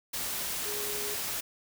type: tone in noise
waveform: sine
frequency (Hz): 415.3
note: G#4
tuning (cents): 0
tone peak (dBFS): -39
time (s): 0.65-1.15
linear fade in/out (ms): 10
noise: white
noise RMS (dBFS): -34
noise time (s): 0.13-1.41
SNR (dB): -8
effects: none